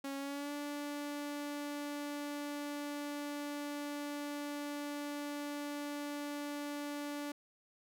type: tone with pitch glide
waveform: sawtooth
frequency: 275.6 to 290.5 Hz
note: C#4 to D4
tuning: -10 to -19 cents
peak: -35 dBFS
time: 0.04-7.32 s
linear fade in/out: 5 ms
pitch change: +91 cents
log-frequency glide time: 0.17-0.52 s
effects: none